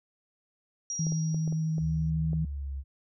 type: tone with exponential decay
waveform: sine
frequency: 5710 Hz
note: F8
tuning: 37 cents sharp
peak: -30 dBFS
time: 0.9-2.1 s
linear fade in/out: 1 ms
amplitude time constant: 260 ms
type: tone with vibrato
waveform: sine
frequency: 158.4 Hz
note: D#3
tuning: 31 cents sharp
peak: -26 dBFS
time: 0.99-2.45 s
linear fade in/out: 5 ms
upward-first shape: sine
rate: 12 Hz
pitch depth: 8 cents each way
type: clicks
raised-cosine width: 2 ms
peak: -28 dBFS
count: 7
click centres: 1.068 / 1.122 / 1.345 / 1.477 / 1.525 / 1.782 / 2.332 s
type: tone with pitch glide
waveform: sine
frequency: 73.2 to 68.3 Hz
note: D2 to C#2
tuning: -5 to -25 cents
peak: -32 dBFS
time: 1.79-2.84 s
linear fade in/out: 50 ms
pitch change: -120 cents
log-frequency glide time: 2.35-2.73 s
effects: none